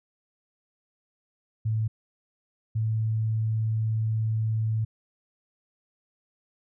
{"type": "tone pair in turn", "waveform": "sine", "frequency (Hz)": [110, 110.41], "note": ["A2", "A2"], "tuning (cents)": [0, 6], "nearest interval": "unison", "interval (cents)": 6, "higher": "second", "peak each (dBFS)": -23, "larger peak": "neither", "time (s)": [[1.65, 1.88], [2.75, 4.85]], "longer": "second", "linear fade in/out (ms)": 10, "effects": []}